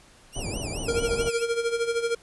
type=tone with vibrato; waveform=10% pulse; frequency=2637 Hz; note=E7; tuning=in tune; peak=-26 dBFS; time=0.32-1.45 s; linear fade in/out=50 ms; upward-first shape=sine; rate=4.6 Hz; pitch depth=220 cents each way
type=low-pass noise; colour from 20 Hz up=pink; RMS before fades=-32 dBFS; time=0.35-1.3 s; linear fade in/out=20 ms; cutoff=770 Hz; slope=24 dB/octave
type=tone with tremolo; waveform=square; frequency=466.2 Hz; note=A#4; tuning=in tune; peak=-22 dBFS; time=0.88-2.15 s; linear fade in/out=5 ms; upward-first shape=sine; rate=13 Hz; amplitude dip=70%
effects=pink hiss -54 dBFS RMS until 2.22 s + resampled to 24000 Hz